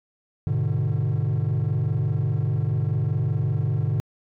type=chord; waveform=triangle; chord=G# diminished; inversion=none; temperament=just; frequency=103.83 / 124.59 / 149.51 Hz; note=G#2 / B2 / D3; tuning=0 / +16 / +31 cents; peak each=-22 dBFS; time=0.47-4 s; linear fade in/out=0 ms; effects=tanh soft clip ceiling -15 dBFS